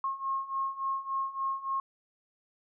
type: beating tone pair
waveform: sine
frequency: 1078 / 1081.5 Hz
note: C#6 / C#6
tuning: -49 / -43 cents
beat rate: 3.5 Hz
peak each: -35 / -32 dBFS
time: 0.04-1.8 s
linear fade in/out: 2 ms
effects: none